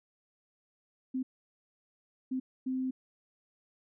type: tone bursts at uneven times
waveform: sine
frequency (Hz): 259.2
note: C4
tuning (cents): -16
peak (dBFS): -30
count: 3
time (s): 1.14-1.23 / 2.31-2.4 / 2.66-2.91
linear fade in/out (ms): 10
effects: none